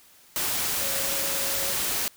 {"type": "tone in noise", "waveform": "sine", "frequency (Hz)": 550, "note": "C#5", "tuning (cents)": -14, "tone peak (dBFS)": -37, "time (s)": [0.81, 1.73], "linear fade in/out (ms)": 0, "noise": "white", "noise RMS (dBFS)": -27, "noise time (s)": [0.36, 2.08], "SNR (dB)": -13, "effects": ["white hiss -55 dBFS RMS until 2.16 s"]}